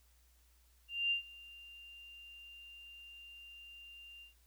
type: tone with ADSR envelope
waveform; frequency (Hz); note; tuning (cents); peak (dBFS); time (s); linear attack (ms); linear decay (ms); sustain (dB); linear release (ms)
sine; 2790; F7; -2; -29; 0.88-4.34; 230; 110; -22; 120
effects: added 60 Hz sine -66 dBFS peak until 4.46 s + white hiss -72 dBFS RMS until 4.46 s